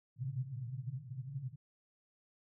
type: band-pass noise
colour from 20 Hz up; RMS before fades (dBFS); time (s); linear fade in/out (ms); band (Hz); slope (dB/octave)
pink; -42; 0.16-1.56; 10; 120 to 140; 96
effects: none